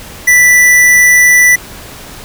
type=tone; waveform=square; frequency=1975.5 Hz; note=B6; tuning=in tune; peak=-4 dBFS; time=0.27-1.56 s; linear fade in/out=10 ms; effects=pink hiss -30 dBFS RMS until 2.24 s